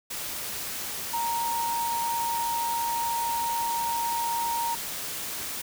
sine tone in noise, 932.3 Hz, A#5, in tune, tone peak -26 dBFS, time 1.13-4.75 s, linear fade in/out 10 ms, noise white, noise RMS -34 dBFS, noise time 0.1-5.62 s, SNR +5 dB, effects none

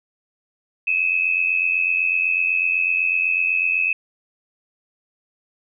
sine tone pair together, 2529 / 2617 Hz, D#7 / E7, +28 / -13 cents, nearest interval minor second, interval 59 cents, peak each -20 dBFS, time 0.87-3.93 s, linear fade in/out 5 ms, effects none

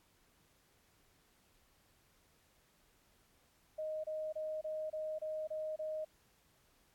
sine tone bursts, 622.3 Hz, D#5, in tune, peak -37 dBFS, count 8, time 3.78-6.049 s, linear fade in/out 10 ms, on 260 ms, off 27 ms, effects pink hiss -71 dBFS RMS until 6.94 s + AAC 64 kbps

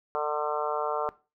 harmonic tone, 150 Hz, D3, 37 cents sharp, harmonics 3 / 4 / 5 / 6 / 7 / 8 / 9, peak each -32 / -33 / -34 / -35 / -35 / -36 / -37 dBFS, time 0.15-1.09 s, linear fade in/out 0 ms, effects noise-tail reverb RT60 0.3 s tail -19 dB re dry

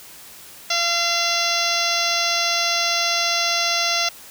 harmonic tone, 685 Hz, F5, 34 cents flat, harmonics 1 / 2 / 3 / 4 / 5 / 6 / 7 / 8 / 9, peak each -27 / -27 / -27 / -27 / -27 / -27 / -27 / -27 / -27 dBFS, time 0.7-4.09 s, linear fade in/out 5 ms, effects white hiss -42 dBFS RMS until 4.3 s

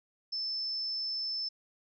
sine tone, 5274 Hz, E8, in tune, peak -32 dBFS, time 0.32-1.49 s, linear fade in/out 10 ms, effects none

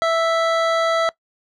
25% pulse tone, 659.3 Hz, E5, in tune, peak -12 dBFS, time 0.02-1.09 s, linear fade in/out 0 ms, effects noise-tail reverb RT60 0.1 s tail -21 dB re dry + low-pass 4000 Hz 12 dB/octave

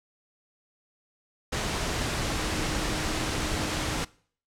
sine tone in noise, 311.1 Hz, D#4, in tune, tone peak -38 dBFS, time 2.22-4.02 s, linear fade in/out 10 ms, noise pink, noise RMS -29 dBFS, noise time 1.52-4.05 s, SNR -12 dB, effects noise-tail reverb RT60 0.5 s tail -22 dB re dry + low-pass 8000 Hz 12 dB/octave

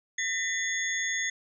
sine tone cluster, 1822 / 2001 / 3468 / 6550 Hz, A#6 / B6 / A7 / G#8, -40 / +22 / -26 / -25 cents, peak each -33 / -31 / -37 / -33 dBFS, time 0.18-1.3 s, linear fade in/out 5 ms, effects none

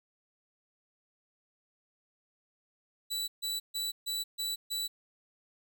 sawtooth tone bursts, 3951 Hz, B7, in tune, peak -29 dBFS, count 6, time 3.1-4.88 s, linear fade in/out 20 ms, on 180 ms, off 140 ms, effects none

